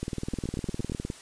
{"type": "two click trains", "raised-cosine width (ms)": 3, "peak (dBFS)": [-19, -18], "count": [6, 22], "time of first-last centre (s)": [[0.34, 0.92], [0.03, 1.101]], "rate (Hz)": [8.62, 19.6], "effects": ["white hiss -48 dBFS RMS until 1.21 s", "resampled to 22050 Hz"]}